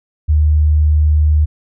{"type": "tone", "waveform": "sine", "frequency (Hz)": 76, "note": "D#2", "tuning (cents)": -40, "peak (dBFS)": -8, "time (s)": [0.28, 1.46], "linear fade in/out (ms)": 20, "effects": []}